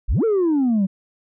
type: exponential two-way sweep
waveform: sine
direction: up then down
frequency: 35.72 to 466.2 to 184.5 Hz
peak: -13 dBFS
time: 0.08-0.87 s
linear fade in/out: 20 ms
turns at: 0.24 s
effects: tanh soft clip ceiling -14 dBFS